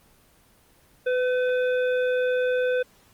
harmonic tone with a mistuned harmonic, 502 Hz, B4, 28 cents sharp, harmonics 1 / 3 / 5 / 7, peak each -21 / -30 / -39 / -43 dBFS, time 1.06-2.83 s, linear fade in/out 10 ms, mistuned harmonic 3, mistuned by +17 cents, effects pink hiss -58 dBFS RMS until 3.13 s + Opus 24 kbps

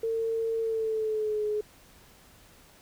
sine tone with pitch glide, 452.5 to 422.2 Hz, A4 to G#4, +48 to +29 cents, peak -26 dBFS, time 0.03-1.61 s, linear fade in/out 5 ms, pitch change -119 cents, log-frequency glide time 0.59-1.44 s, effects pink hiss -56 dBFS RMS until 2.81 s

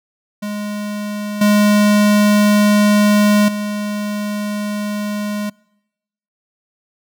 square tone with level steps, 207.7 Hz, G#3, in tune, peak -22 / -10 / -20 dBFS, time 0.42-5.5 s, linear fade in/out 10 ms, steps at 1.41 / 3.48 s, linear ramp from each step 5 ms, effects noise-tail reverb RT60 0.9 s tail -26 dB re dry

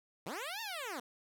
10% pulse linear two-way sweep, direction up then down, 134.2 to 932.3 to 222.6 Hz, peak -31 dBFS, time 0.26-1 s, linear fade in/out 5 ms, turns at 0.61 s, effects none

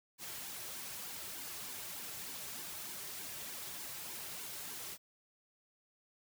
white noise with flanger, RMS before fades -45 dBFS, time 0.18-4.98 s, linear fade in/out 50 ms, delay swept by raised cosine 1.5 to 4.2 ms, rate 3.3 Hz, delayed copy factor -0.65, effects none

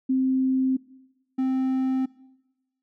sine / triangle tone pair in turn, 261.6 / 261.6 Hz, C4 / C4, 0 / 0 cents, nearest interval unison, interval 0 cents, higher neither, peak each -19 dBFS, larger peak neither, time 0.09-0.77 / 1.38-2.06 s, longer neither, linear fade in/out 10 ms, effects noise-tail reverb RT60 1.0 s tail -21 dB re dry

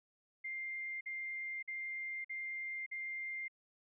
sine tone bursts, 2103 Hz, C7, 8 cents sharp, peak -39 dBFS, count 5, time 0.44-3.482 s, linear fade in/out 10 ms, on 570 ms, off 48 ms, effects none

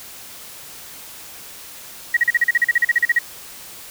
sine tone bursts, 1900 Hz, A#6, 33 cents sharp, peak -11 dBFS, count 16, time 2.14-3.189 s, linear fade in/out 5 ms, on 29 ms, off 39 ms, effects white hiss -38 dBFS RMS until 3.9 s

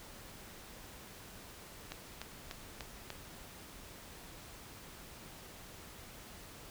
click train, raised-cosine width 0.2 ms, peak -24 dBFS, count 5, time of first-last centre 1.92-3.103 s, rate 3.38 Hz, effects pink hiss -52 dBFS RMS until 6.7 s

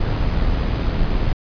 brown noise with amplitude modulation, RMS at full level -17 dBFS, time 0-1.33 s, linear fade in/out 5 ms, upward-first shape sine, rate 80.7 Hz, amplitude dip 35%, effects resampled to 11025 Hz

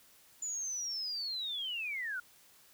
sine linear sweep, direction down, 7040 to 1396.9 Hz, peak -35 dBFS, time 0.42-2.2 s, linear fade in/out 5 ms, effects white hiss -62 dBFS RMS until 2.73 s

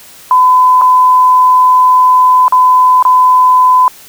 sine tone with dropouts, 1010 Hz, B5, 39 cents sharp, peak -3 dBFS, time 0.31-3.88 s, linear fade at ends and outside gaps 1 ms, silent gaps 0.813-0.818 / 2.481-2.523 / 3.026-3.051 s, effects white hiss -36 dBFS RMS until 4.08 s

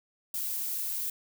violet noise, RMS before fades -33 dBFS, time 0.34-1.1 s, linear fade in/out 2 ms, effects none

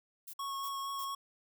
violet noise bursts, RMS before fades -46 dBFS, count 3, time 0.27-1.051 s, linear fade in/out 10 ms, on 67 ms, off 290 ms
square tone with vibrato, 1100 Hz, C#6, 14 cents flat, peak -37 dBFS, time 0.39-1.15 s, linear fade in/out 5 ms, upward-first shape sine, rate 4.3 Hz, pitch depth 12 cents each way
effects none

